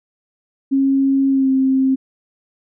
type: tone with pitch glide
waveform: sine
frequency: 271.5 to 265 Hz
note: C#4 to C4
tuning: -36 to +22 cents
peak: -12 dBFS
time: 0.71-1.96 s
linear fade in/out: 20 ms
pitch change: -42 cents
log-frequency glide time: 1.3-1.5 s
effects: none